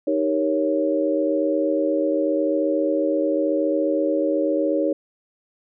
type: chord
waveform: sine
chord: Eb dominant seventh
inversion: none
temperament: equal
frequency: 311.1 / 392 / 466.2 / 554.4 Hz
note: Eb4 / G4 / Bb4 / Db5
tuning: 0 / 0 / 0 / 0 cents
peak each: -22 / -27 / -27 / -22 dBFS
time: 0.07-4.93 s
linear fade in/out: 5 ms
effects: none